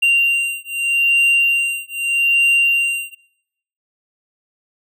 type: beating tone pair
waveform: triangle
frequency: 2772 / 2772.81 Hz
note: F7 / F7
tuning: -14 / -13 cents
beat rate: 0.81 Hz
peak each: -15 dBFS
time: 0.02-3.15 s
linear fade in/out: 10 ms
effects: noise-tail reverb RT60 0.8 s tail -22 dB re dry